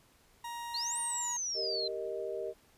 40% pulse tone with pitch glide, 942 to 957.9 Hz, A#5 to A#5, +18 to +47 cents, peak -38 dBFS, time 0.44-1.37 s, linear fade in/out 5 ms, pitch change +29 cents, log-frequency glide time 0.91-1.25 s
sine exponential two-way sweep, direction up then down, 4032 to 9010 to 4032 Hz, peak -33 dBFS, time 0.74-1.88 s, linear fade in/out 5 ms, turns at 0.99 s
sine chord, Eb major, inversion first, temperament equal, 392 / 466.2 / 622.3 Hz, G4 / Bb4 / Eb5, 0 / 0 / 0 cents, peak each -39 dBFS, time 1.54-2.54 s, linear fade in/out 50 ms
effects pink hiss -65 dBFS RMS until 2.77 s + resampled to 32000 Hz

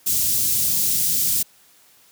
white band-stop noise, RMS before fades -20 dBFS, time 0.06-1.43 s, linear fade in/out 10 ms, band 190 to 5700 Hz, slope 12 dB/octave, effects white hiss -54 dBFS RMS until 2.11 s + high-pass 80 Hz 12 dB/octave

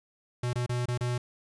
square tone with dropouts, 122.5 Hz, B2, 14 cents flat, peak -28 dBFS, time 0.43-1.18 s, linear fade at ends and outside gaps 5 ms, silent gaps 0.532-0.556 / 0.663-0.693 / 0.857-0.883 / 0.977-1.008 s, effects resampled to 24000 Hz + 10-bit

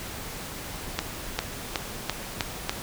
accelerating click train, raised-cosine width 0.2 ms, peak -7 dBFS, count 6, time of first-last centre 0.99-2.695 s, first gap 400 ms, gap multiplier 0.92, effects pink hiss -37 dBFS RMS until 2.82 s

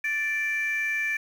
sine tone pair together, 1759.8 / 2349 Hz, A6 / D7, 0 / 0 cents, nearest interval perfect fourth, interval 500 cents, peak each -26 dBFS, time 0.04-1.17 s, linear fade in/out 5 ms, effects tanh soft clip ceiling -20 dBFS + 8-bit

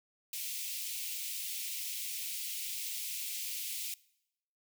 white high-pass noise, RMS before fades -39 dBFS, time 0.33-3.94 s, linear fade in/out 2 ms, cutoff 2200 Hz, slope 48 dB/octave, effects noise-tail reverb RT60 0.8 s tail -22 dB re dry

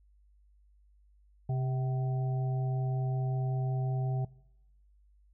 harmonic tone with a mistuned harmonic, 130.81 Hz, C3, in tune, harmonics 1 / 3 / 5 / 6, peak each -28 / -44 / -45 / -44 dBFS, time 1.49-4.25 s, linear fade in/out 5 ms, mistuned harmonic 6, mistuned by -47 cents, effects noise-tail reverb RT60 0.9 s tail -23 dB re dry + added 50 Hz sine -60 dBFS peak until 5.33 s

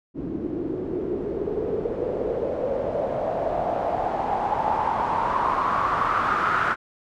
white noise with low-pass filter sweep, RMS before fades -25 dBFS, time 0.14-6.76 s, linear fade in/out 50 ms, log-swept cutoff 300 to 1400 Hz, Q 6, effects none

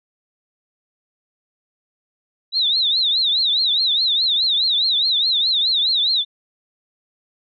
sine tone with vibrato, 3842 Hz, B7, 48 cents flat, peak -15 dBFS, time 2.52-6.25 s, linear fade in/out 50 ms, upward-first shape triangle, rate 4.8 Hz, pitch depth 200 cents each way, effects none

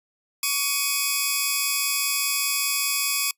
5% pulse tone pair together, 1125 / 2510 Hz, C#6 / D#7, +25 / +15 cents, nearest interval octave + major second, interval 1390 cents, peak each -14 dBFS, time 0.43-3.31 s, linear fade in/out 2 ms, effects noise-tail reverb RT60 0.1 s tail -24 dB re dry + resampled to 32000 Hz

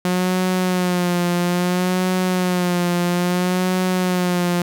sawtooth tone with vibrato, 179.8 Hz, F#3, 49 cents flat, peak -13 dBFS, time 0.05-4.62 s, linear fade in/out 2 ms, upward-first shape sine, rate 0.6 Hz, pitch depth 44 cents each way, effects none

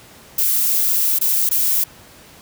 violet noise with dropouts, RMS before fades -17 dBFS, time 0.38-1.84 s, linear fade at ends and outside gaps 5 ms, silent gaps 1.188-1.211 / 1.492-1.511 s, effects pink hiss -44 dBFS RMS until 2.41 s + high-pass 60 Hz 12 dB/octave

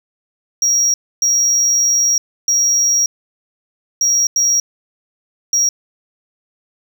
triangle tone bursts at uneven times, 5660 Hz, F8, 22 cents sharp, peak -10 dBFS, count 6, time 0.62-0.94 / 1.22-2.18 / 2.48-3.06 / 4.01-4.27 / 4.36-4.6 / 5.53-5.69 s, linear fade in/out 2 ms, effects none

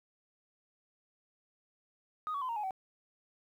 sine tone with pitch steps, 1244.5 / 1128.1 / 1022.6 / 927 / 840.3 / 761.7 Hz, D#6 / C#6 / C6 / A#5 / G#5 / G5, 0 / +30 / -40 / -10 / +20 / -50 cents, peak -32 dBFS, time 2.27-2.708 s, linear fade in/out 0 ms, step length 73 ms, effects tanh soft clip ceiling -30 dBFS + 11-bit

